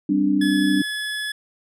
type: chord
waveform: sine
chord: G suspended fourth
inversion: none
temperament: equal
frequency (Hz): 196 / 261.6 / 293.7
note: G3 / C4 / D4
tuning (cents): 0 / 0 / 0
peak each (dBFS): -22 / -24 / -18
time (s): 0.09-0.82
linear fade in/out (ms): 5
type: tone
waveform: 25% pulse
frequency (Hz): 1706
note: G#6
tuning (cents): +46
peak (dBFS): -21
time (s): 0.41-1.32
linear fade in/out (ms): 5
effects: low-pass 11000 Hz 12 dB/octave